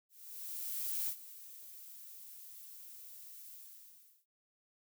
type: noise with ADSR envelope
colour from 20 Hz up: violet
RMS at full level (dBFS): -36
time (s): 0.09-4.26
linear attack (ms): 990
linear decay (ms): 73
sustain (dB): -16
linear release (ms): 720
effects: none